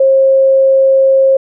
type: tone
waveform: sine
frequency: 536 Hz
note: C5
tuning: 42 cents sharp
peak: -5 dBFS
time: 0-1.37 s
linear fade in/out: 5 ms
effects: none